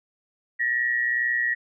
sine tone pair together, 1783.7 / 1906 Hz, A6 / A#6, +23 / +38 cents, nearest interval minor second, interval 115 cents, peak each -28 / -22 dBFS, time 0.59-1.55 s, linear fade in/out 20 ms, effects none

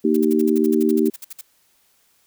harmonic tone, 77.6 Hz, D#2, 4 cents flat, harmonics 3 / 4 / 5, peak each -19 / -19 / -19 dBFS, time 0.04-1.1 s, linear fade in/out 10 ms
blue noise bursts, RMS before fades -34 dBFS, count 16, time 0.14-1.412 s, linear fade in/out 5 ms, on 27 ms, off 56 ms
effects white hiss -61 dBFS RMS until 2.26 s

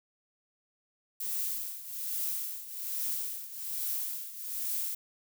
violet noise with tremolo, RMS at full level -32 dBFS, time 1.2-4.95 s, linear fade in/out 5 ms, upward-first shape triangle, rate 1.2 Hz, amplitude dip 80%, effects none

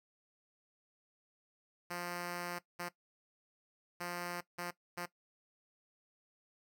5% pulse tone bursts at uneven times, 175.5 Hz, F3, 9 cents sharp, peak -28 dBFS, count 5, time 1.9-2.59 / 2.79-2.89 / 4-4.41 / 4.58-4.71 / 4.97-5.06 s, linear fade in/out 10 ms, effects noise-tail reverb RT60 0.1 s tail -17 dB re dry

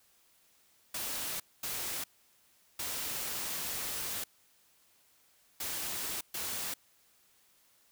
white noise bursts at uneven times, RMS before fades -37 dBFS, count 5, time 0.94-1.4 / 1.63-2.04 / 2.79-4.24 / 5.6-6.21 / 6.34-6.74 s, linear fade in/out 5 ms, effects white hiss -67 dBFS RMS until 7.91 s

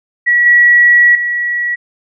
sine tone with level steps, 1929 Hz, B6, 41 cents flat, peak -7 / -4 / -13 dBFS, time 0.26-1.76 s, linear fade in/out 20 ms, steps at 0.46 / 1.15 s, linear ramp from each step 2 ms, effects none

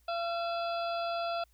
harmonic tone with a mistuned harmonic, 681 Hz, F5, 44 cents flat, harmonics 1 / 2 / 4 / 5 / 6 / 7, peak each -32 / -38 / -44 / -46 / -48 / -49 dBFS, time 0.08-1.44 s, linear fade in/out 5 ms, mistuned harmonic 4, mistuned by -68 cents, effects added 58 Hz sine -64 dBFS peak until 1.53 s + white hiss -72 dBFS RMS until 1.53 s

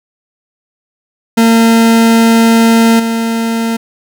40% pulse tone with level steps, 228 Hz, A#3, 38 cents flat, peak -4 / -11 dBFS, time 1.37-3.77 s, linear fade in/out 10 ms, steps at 2.99 s, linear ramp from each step 10 ms, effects none

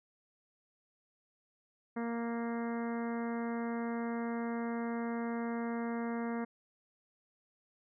harmonic tone, 233.1 Hz, A#3, in tune, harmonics 1 / 2 / 3 / 4 / 5 / 6 / 7 / 8 / 9, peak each -35 / -41 / -45 / -47 / -49 / -51 / -52 / -53 / -54 dBFS, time 1.96-6.45 s, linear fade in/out 10 ms, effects none

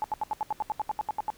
sine tone bursts, 856 Hz, A5, 48 cents flat, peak -25 dBFS, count 14, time 0.02-1.302 s, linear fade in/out 0 ms, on 21 ms, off 76 ms, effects pink hiss -56 dBFS RMS until 1.37 s

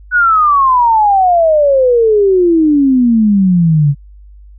sine exponential sweep, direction down, 1495 to 138.59 Hz, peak -6 dBFS, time 0.11-3.95 s, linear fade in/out 50 ms, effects added 50 Hz sine -34 dBFS peak until 4.58 s

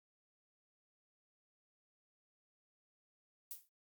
violet noise with exponential decay, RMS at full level -42 dBFS, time 3.51-3.69 s, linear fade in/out 1 ms, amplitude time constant 38 ms, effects Opus 48 kbps

